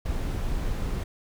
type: noise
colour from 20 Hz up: brown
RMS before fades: -28 dBFS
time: 0.05-1.04 s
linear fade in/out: 10 ms
effects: none